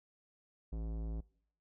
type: tone with tanh clipping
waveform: sine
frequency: 55 Hz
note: A1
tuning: in tune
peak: -39 dBFS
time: 0.72-1.21 s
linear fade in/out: 10 ms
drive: 18 dB
effects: noise-tail reverb RT60 0.6 s tail -23 dB re dry